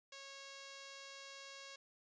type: tone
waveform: 5% pulse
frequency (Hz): 549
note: C#5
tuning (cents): -17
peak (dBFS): -39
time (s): 0.12-1.76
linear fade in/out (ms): 5
effects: resampled to 16000 Hz